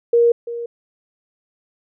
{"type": "tone with echo", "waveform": "sine", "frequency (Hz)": 470.7, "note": "A#4", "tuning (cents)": 17, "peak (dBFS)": -10, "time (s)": [0.13, 0.32], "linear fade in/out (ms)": 5, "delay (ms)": 340, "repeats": 1, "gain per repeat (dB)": -14, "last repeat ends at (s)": 0.66, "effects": []}